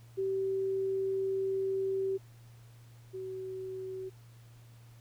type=tone pair in turn; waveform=sine; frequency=385.7 / 377.5 Hz; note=G4 / F#4; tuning=-28 / +35 cents; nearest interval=unison; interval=37 cents; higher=first; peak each=-29 / -37 dBFS; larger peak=first; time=0.17-2.18 / 3.13-4.1 s; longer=first; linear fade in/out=20 ms; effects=added 117 Hz sine -52 dBFS peak until 5 s + pink hiss -64 dBFS RMS until 5 s